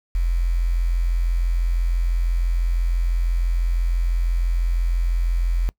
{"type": "tone with quantisation", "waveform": "sine", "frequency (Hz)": 43, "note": "F1", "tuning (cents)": -26, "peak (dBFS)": -17, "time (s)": [0.15, 5.69], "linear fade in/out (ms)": 0, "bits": 7, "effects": ["noise-tail reverb RT60 0.1 s tail -24 dB re dry"]}